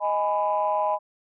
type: chord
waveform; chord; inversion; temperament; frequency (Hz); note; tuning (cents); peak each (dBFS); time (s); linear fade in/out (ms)
sine; G# minor; second; just; 623 / 830.6 / 996.7; D#5 / G#5 / B5; +2 / 0 / +16; -25; 0-0.99; 50
effects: tanh soft clip ceiling -13 dBFS